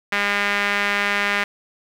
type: tone with band-pass filter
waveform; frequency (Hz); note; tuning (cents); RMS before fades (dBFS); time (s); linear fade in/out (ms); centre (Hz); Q
sawtooth; 202.9; G#3; -40; -21; 0.12-1.44; 5; 2000; 2.2
effects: 7-bit